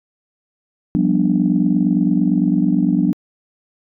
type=chord; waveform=sine; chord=G dominant seventh; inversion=third; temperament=just; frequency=176.4 / 196 / 245 / 294 Hz; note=F3 / G3 / B3 / D4; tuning=+18 / 0 / -14 / +2 cents; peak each=-18 dBFS; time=0.95-3.13 s; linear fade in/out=0 ms; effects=tanh soft clip ceiling -3 dBFS